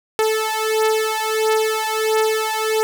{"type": "beating tone pair", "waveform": "sawtooth", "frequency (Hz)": [436.6, 438.1], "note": ["A4", "A4"], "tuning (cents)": [-13, -7], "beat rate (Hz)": 1.5, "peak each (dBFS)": -16, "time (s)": [0.19, 2.83], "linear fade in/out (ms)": 0, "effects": []}